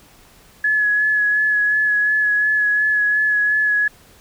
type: tone with vibrato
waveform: sine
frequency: 1697 Hz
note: G#6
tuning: 37 cents sharp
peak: -14 dBFS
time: 0.64-3.88 s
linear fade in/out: 5 ms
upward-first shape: sine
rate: 2.8 Hz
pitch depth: 21 cents each way
effects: pink hiss -49 dBFS RMS until 4.2 s